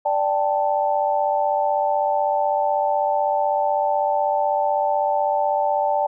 sine chord, D suspended fourth, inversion none, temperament equal, 587.3 / 784 / 880 Hz, D5 / G5 / A5, 0 / 0 / 0 cents, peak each -22 dBFS, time 0.05-6.07 s, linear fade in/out 10 ms, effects none

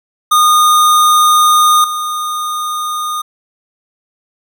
square tone with level steps, 1226 Hz, D#6, 26 cents flat, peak -7 / -17 dBFS, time 0.31-3.22 s, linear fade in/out 10 ms, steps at 1.84 s, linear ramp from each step 2 ms, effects none

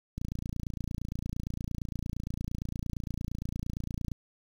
click train, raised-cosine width 5 ms, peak -22 dBFS, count 114, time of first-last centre 0.18-4.117 s, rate 28.7 Hz, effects 8-bit

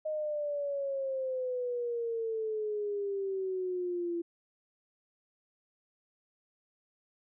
sine exponential sweep, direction down, 622.3 to 338.6 Hz, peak -31 dBFS, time 0.05-4.22 s, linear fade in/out 10 ms, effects none

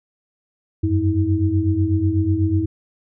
sine tone cluster, 90.6 / 98.7 / 321 Hz, F#2 / G2 / E4, -36 / +12 / -46 cents, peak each -20 dBFS, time 0.83-2.66 s, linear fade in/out 10 ms, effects none

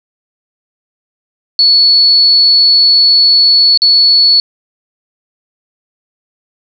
sine tone with dropouts, 4414 Hz, C#8, 8 cents flat, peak -4 dBFS, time 1.59-4.4 s, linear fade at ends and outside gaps 1 ms, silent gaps 3.775-3.819 s, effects none

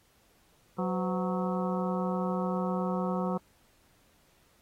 harmonic tone with a mistuned harmonic, 184.6 Hz, F#3, 4 cents flat, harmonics 1 / 2 / 3 / 4 / 5 / 6 / 7, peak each -30 / -37 / -35 / -39 / -40 / -40 / -41 dBFS, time 0.78-3.38 s, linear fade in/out 10 ms, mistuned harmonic 3, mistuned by -130 cents, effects pink hiss -66 dBFS RMS until 4.61 s + AAC 48 kbps

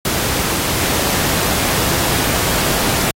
pink noise, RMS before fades -17 dBFS, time 0.05-3.11 s, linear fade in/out 2 ms, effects high-pass 60 Hz 12 dB/octave + AAC 48 kbps

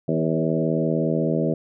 harmonic tone with a mistuned harmonic, 80.3 Hz, E2, 45 cents flat, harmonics 2 / 3 / 4 / 5 / 6 / 7 / 8, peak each -24 / -26 / -27 / -28 / -29 / -29 / -30 dBFS, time 0.08-1.54 s, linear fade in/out 5 ms, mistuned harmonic 6, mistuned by +17 cents, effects none

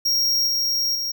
square tone with level steps, 5590 Hz, F8, 1 cent sharp, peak -18 / -20 / -24 dBFS, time 0.05-1.12 s, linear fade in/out 10 ms, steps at 0.47 / 0.95 s, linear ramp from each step 2 ms, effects none

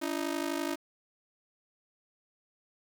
sawtooth ring-modulated tone, 311.1 Hz, D#4, in tune, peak -24 dBFS, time 0.01-0.76 s, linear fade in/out 20 ms, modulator 26 Hz, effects 9-bit

